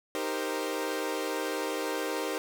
sawtooth chord, C minor seventh, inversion first, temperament equal with one note detuned, 311.1 / 392 / 464.8 / 523.3 Hz, Eb4 / G4 / Bb4 / C5, 0 / 0 / -5 / 0 cents, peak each -32 dBFS, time 0.15-2.38 s, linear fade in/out 0 ms, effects none

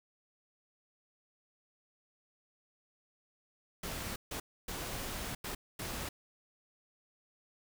pink noise bursts at uneven times, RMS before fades -40 dBFS, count 5, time 3.83-4.16 / 4.31-4.4 / 4.68-5.35 / 5.44-5.55 / 5.79-6.09 s, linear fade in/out 5 ms, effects none

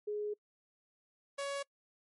sine / sawtooth tone pair in turn, 418.1 / 559.9 Hz, G#4 / C#5, +12 / +17 cents, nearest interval perfect fourth, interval 505 cents, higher second, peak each -34 / -32 dBFS, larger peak second, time 0.07-0.34 / 1.38-1.63 s, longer first, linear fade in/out 10 ms, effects noise-tail reverb RT60 0.1 s tail -25 dB re dry + MP3 48 kbps

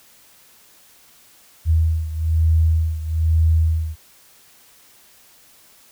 sine beating tone pair, 80.2 / 81.3 Hz, E2 / E2, -47 / -23 cents, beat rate 1.1 Hz, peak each -16 / -20 dBFS, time 1.65-3.96 s, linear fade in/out 50 ms, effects white hiss -51 dBFS RMS until 5.91 s

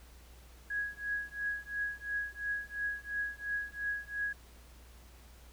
sine tone with tremolo, 1661.2 Hz, G#6, in tune, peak -30 dBFS, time 0.7-4.33 s, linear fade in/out 5 ms, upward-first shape triangle, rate 2.9 Hz, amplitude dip 100%, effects added 60 Hz sine -54 dBFS peak until 5.52 s + pink hiss -60 dBFS RMS until 5.52 s

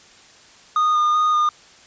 triangle tone with vibrato, 1225 Hz, D#6, 27 cents flat, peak -13 dBFS, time 0.76-1.49 s, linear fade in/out 2 ms, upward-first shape square, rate 2.6 Hz, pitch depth 12 cents each way, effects white hiss -48 dBFS RMS until 1.86 s + resampled to 16000 Hz

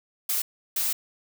blue noise bursts at uneven times, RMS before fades -26 dBFS, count 2, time 0.29-0.42 / 0.76-0.93 s, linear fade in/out 5 ms, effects none

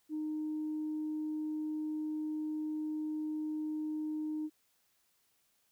sine tone, 307.7 Hz, D#4, 19 cents flat, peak -33 dBFS, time 0.09-4.5 s, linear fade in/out 50 ms, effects tanh soft clip ceiling -30 dBFS + white hiss -74 dBFS RMS until 5.71 s

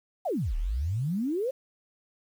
sine exponential two-way sweep, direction down then up, 830.6 to 34.17 to 552 Hz, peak -26 dBFS, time 0.25-1.51 s, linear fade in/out 10 ms, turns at 0.56 s, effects 9-bit

